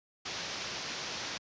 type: low-pass noise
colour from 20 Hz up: white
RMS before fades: -39 dBFS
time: 0.25-1.38 s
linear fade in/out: 10 ms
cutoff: 6100 Hz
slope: 48 dB/octave
effects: high-pass 80 Hz 12 dB/octave + resampled to 16000 Hz